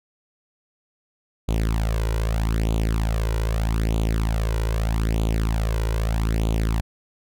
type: tone with flanger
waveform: sawtooth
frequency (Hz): 55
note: A1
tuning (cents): 0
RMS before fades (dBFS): -22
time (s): 1.48-6.81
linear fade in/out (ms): 10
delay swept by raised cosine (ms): 0.28 to 2.08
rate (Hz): 0.8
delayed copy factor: +0.75
effects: none